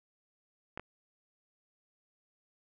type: clicks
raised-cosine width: 0.5 ms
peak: -24 / -26 dBFS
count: 2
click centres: 0.775 / 0.796 s
effects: none